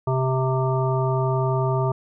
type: harmonic tone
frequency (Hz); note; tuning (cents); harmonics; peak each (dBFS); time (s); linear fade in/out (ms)
130.81; C3; 0; 1 / 3 / 5 / 7 / 9; -21 / -26 / -28 / -29 / -31; 0.07-1.92; 5
effects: none